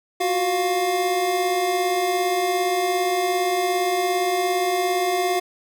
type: tone cluster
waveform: square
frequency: 353.2 / 370.6 / 705 Hz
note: F4 / F#4 / F5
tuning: +20 / +3 / +16 cents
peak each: -31 / -24 / -23 dBFS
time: 0.2-5.4 s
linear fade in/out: 10 ms
effects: none